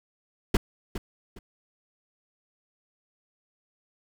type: noise with echo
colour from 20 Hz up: brown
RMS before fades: -18 dBFS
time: 0.54-0.57 s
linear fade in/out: 5 ms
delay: 410 ms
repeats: 2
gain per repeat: -12 dB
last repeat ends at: 1.39 s
effects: none